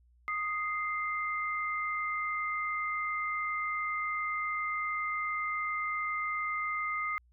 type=tone pair together; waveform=sine; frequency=1242.7 / 2090 Hz; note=D#6 / C7; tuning=-3 / -2 cents; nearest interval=major sixth; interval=901 cents; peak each=-33 / -34 dBFS; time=0.28-7.18 s; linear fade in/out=0 ms; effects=added 60 Hz sine -61 dBFS peak until 7.32 s